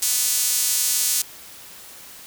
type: tone with high-pass filter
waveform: sawtooth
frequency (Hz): 246.9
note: B3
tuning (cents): 0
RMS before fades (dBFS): -21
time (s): 0.02-1.22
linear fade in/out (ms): 5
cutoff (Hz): 7100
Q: 1
effects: white hiss -42 dBFS RMS until 2.26 s